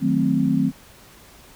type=chord; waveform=sine; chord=D# diminished seventh; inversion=none; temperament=equal; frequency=155.56 / 185 / 220 / 261.6 Hz; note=D#3 / F#3 / A3 / C4; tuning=0 / 0 / 0 / 0 cents; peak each=-24 / -23 / -23 / -20 dBFS; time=0-0.72 s; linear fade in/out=50 ms; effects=pink hiss -48 dBFS RMS until 1.55 s